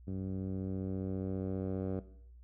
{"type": "tone with low-pass filter sweep", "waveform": "10% pulse", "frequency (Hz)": 94.9, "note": "F#2", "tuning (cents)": 44, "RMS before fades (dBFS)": -37, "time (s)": [0.07, 2], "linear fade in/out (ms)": 10, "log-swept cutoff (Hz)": [240, 560], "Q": 0.85, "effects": ["noise-tail reverb RT60 0.7 s tail -17 dB re dry", "added 60 Hz sine -52 dBFS peak until 2.43 s"]}